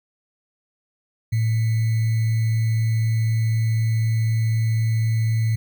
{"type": "tone with sample-and-hold", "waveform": "sine", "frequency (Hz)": 112, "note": "A2", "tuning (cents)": 31, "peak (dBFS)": -17, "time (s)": [1.32, 5.56], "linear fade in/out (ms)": 10, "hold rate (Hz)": 2100, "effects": []}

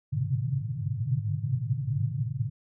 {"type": "band-pass noise", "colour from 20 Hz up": "white", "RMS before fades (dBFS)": -29, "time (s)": [0.12, 2.5], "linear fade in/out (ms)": 10, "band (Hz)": [100, 150], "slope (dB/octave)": 96, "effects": []}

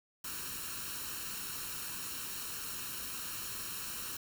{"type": "noise with comb filter", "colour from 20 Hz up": "white", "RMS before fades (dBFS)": -41, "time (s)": [0.24, 4.17], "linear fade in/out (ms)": 5, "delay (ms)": 0.72, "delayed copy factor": 0.65, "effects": []}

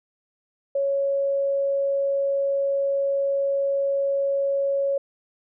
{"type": "tone", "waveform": "sine", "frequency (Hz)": 554.4, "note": "C#5", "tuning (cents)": 0, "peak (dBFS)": -20, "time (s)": [0.75, 4.98], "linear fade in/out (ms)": 5, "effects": []}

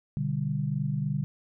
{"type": "chord", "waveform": "sine", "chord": "G major", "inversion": "first", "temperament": "equal", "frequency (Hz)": [123.47, 146.83, 196], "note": ["B2", "D3", "G3"], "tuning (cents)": [0, 0, 0], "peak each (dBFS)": [-33, -28, -33], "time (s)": [0.17, 1.24], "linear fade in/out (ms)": 0, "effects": []}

